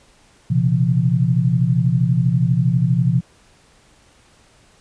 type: tone cluster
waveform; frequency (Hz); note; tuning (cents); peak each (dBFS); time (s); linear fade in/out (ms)
sine; 121.9 / 134.3 / 170; B2 / C3 / F3; -22 / +46 / -46; -18; 0.5-3.21; 10
effects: pink hiss -53 dBFS RMS until 4.8 s + resampled to 22050 Hz